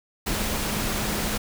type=tone in noise; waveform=sine; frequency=210 Hz; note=G#3; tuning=19 cents sharp; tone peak=-33 dBFS; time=0.26-1.38 s; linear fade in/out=10 ms; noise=pink; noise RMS=-27 dBFS; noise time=0.26-1.38 s; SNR=-9 dB; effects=none